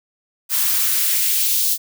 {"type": "noise with high-pass filter sweep", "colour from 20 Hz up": "blue", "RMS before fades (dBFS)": -18, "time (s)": [0.49, 1.78], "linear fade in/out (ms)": 50, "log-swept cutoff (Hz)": [790, 4300], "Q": 1.2, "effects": []}